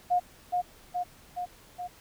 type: tone with echo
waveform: sine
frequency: 716 Hz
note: F5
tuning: 43 cents sharp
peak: -21 dBFS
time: 0.1-0.2 s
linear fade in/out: 20 ms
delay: 420 ms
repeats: 4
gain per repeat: -3 dB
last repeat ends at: 1.88 s
effects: pink hiss -55 dBFS RMS until 2 s